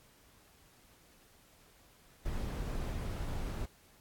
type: noise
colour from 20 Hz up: brown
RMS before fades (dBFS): -37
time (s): 2.25-3.66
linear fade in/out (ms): 10
effects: pink hiss -63 dBFS RMS until 4 s + AAC 64 kbps